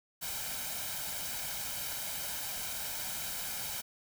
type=noise with comb filter; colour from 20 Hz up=white; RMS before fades=-38 dBFS; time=0.21-3.82 s; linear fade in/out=20 ms; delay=1.3 ms; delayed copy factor=+0.6; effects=none